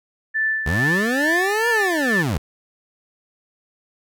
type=tone with tremolo; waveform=sine; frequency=1760 Hz; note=A6; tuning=in tune; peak=-17 dBFS; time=0.34-2.23 s; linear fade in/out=20 ms; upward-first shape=sine; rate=2.3 Hz; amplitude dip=55%
type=linear two-way sweep; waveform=25% pulse; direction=up then down; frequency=65.41 to 480 to 65.41 Hz; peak=-16 dBFS; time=0.66-2.38 s; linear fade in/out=5 ms; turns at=1.69 s
effects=none